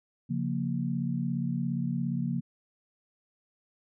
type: chord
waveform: sine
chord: Bb minor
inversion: first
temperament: equal with one note detuned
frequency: 138.59 / 175.73 / 233.1 Hz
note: Db3 / F3 / Bb3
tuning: 0 / +11 / 0 cents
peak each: -32 dBFS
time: 0.29-2.41 s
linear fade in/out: 20 ms
effects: none